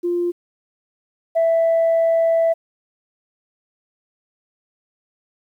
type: tone pair in turn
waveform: sine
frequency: 349.2 / 660.5 Hz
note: F4 / E5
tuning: 0 / +3 cents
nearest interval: major seventh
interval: 1103 cents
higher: second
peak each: -17 / -12 dBFS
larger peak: second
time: 0.03-0.32 / 1.35-2.54 s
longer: second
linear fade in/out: 20 ms
effects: tanh soft clip ceiling -11 dBFS + 9-bit